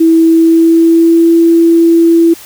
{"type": "tone with pitch glide", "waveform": "sine", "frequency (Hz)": [327, 333.7], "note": ["E4", "E4"], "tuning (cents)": [-14, 21], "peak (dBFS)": -3, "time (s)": [0, 2.34], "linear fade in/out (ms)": 10, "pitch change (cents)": 35, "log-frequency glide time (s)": [0.25, 1.31], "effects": ["white hiss -33 dBFS RMS until 2.45 s"]}